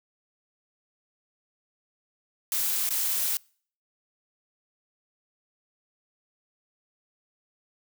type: noise with dropouts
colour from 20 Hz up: blue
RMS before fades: -27 dBFS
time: 2.52-3.37 s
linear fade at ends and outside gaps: 1 ms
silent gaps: 2.891-2.906 s
effects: noise-tail reverb RT60 0.5 s tail -26 dB re dry